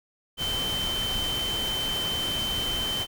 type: tone in noise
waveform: sine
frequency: 3085 Hz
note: G7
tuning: 28 cents flat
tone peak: -27 dBFS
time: 0.37-3.07 s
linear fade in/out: 50 ms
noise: pink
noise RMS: -33 dBFS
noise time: 0.37-3.07 s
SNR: +3 dB
effects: none